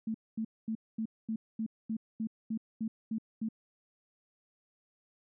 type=tone bursts; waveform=sine; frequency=221.7 Hz; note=A3; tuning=13 cents sharp; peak=-31 dBFS; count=12; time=0.07-3.488 s; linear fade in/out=5 ms; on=74 ms; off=230 ms; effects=none